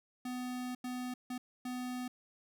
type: tone bursts at uneven times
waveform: square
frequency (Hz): 250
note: B3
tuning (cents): +21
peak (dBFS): -38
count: 4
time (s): 0.25-0.75 / 0.84-1.14 / 1.3-1.38 / 1.65-2.08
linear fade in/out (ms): 5
effects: none